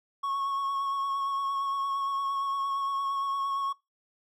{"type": "tone with vibrato", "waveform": "triangle", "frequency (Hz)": 1102, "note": "C#6", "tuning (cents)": -11, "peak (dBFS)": -26, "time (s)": [0.23, 3.73], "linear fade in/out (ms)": 10, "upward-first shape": "sine", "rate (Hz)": 8.7, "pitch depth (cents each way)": 19, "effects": ["noise-tail reverb RT60 0.2 s tail -21 dB re dry"]}